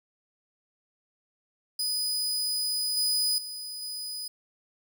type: tone with level steps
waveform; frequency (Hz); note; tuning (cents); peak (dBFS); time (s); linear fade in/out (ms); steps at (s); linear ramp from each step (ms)
sawtooth; 4978; D#8; 0; -24 / -21 / -33 / -31; 1.79-4.28; 5; 2.97 / 3.38 / 3.82; 2
effects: none